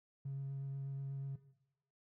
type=tone with vibrato; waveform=triangle; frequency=137.2 Hz; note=C#3; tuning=17 cents flat; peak=-35 dBFS; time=0.25-1.36 s; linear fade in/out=10 ms; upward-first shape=triangle; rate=8.2 Hz; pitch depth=13 cents each way; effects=noise-tail reverb RT60 0.8 s tail -17 dB re dry + tanh soft clip ceiling -37 dBFS